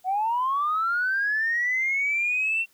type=linear sweep; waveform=sine; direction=up; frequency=725 to 2726 Hz; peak=-21 dBFS; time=0.04-2.66 s; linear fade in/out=50 ms; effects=tanh soft clip ceiling -17 dBFS + white hiss -62 dBFS RMS until 2.73 s